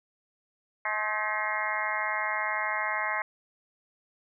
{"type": "harmonic tone with a mistuned harmonic", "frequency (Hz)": 212.8, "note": "G#3", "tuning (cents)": 42, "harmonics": [3, 4, 5, 6, 7, 8, 9, 10], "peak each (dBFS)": [-38, -35, -34, -39, -38, -38, -34, -33], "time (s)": [0.85, 3.22], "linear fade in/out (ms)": 2, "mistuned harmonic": 7, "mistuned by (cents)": 77, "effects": []}